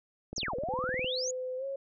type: click train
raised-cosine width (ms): 2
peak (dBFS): -26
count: 15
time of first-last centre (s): 0.33-1.044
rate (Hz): 19.6
type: exponential two-way sweep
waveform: sine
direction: down then up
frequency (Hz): 7040 to 466.2 to 7040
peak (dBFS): -32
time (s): 0.36-1.31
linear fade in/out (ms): 5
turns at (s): 0.56
type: tone with pitch glide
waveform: sine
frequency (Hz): 510 to 546.6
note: C5 to C#5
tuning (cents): -44 to -24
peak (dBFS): -33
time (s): 0.69-1.76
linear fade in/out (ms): 5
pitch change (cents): +120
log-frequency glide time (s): 1.57-1.65
effects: none